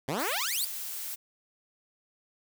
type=exponential sweep; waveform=10% pulse; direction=up; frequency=122.7 to 4978 Hz; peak=-21 dBFS; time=0.08-0.65 s; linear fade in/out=5 ms
type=noise; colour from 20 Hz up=blue; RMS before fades=-37 dBFS; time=0.18-1.16 s; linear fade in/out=20 ms
effects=none